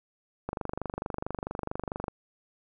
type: click train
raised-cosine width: 1 ms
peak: -18 dBFS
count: 40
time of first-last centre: 0.49-2.082 s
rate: 24.5 Hz
effects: none